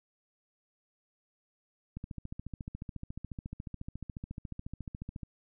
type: click train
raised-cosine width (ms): 5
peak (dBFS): -27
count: 47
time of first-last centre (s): 1.97-5.232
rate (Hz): 14.1
effects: none